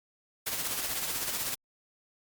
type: noise with tremolo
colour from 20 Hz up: white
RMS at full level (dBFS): -31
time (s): 0.46-1.55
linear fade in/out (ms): 10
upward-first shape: sine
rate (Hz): 16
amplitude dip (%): 45
effects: Opus 48 kbps